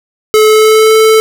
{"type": "tone with pitch glide", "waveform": "square", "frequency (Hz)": [431.4, 439.2], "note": ["A4", "A4"], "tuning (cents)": [-34, -3], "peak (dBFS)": -4, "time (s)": [0.34, 1.2], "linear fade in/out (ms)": 0, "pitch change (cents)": 31, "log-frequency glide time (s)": [0.46, 0.95], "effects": []}